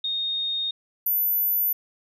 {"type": "tone pair in turn", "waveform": "sine", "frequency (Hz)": [3701, 13998], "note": ["A#7", "A9"], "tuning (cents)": [-13, -10], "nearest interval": "octave + major seventh", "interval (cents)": 2303, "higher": "second", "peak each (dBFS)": [-24, -20], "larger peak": "second", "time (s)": [[0.04, 0.71], [1.06, 1.73]], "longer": "neither", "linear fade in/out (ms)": 5, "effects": []}